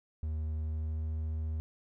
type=tone with pitch glide; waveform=triangle; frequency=77.78 to 78.64 Hz; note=D#2 to D#2; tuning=0 to +19 cents; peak=-30 dBFS; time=0.23-1.6 s; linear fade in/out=0 ms; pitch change=+19 cents; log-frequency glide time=0.54-1.06 s; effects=none